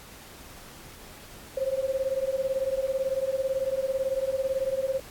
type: beating tone pair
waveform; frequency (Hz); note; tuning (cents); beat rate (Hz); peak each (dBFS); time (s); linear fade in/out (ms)
sine; 523.3 / 541.3; C5 / C#5; 0 / -41; 18; -28; 1.57-5; 5
effects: pink hiss -47 dBFS RMS until 5.1 s + AAC 64 kbps